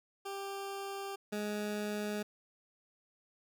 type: tone pair in turn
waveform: 20% pulse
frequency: 394.4 / 208.9 Hz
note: G4 / G#3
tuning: +11 / +10 cents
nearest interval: major seventh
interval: 1101 cents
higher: first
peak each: -34 / -30 dBFS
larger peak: second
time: 0.25-1.16 / 1.32-2.23 s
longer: neither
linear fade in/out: 10 ms
effects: none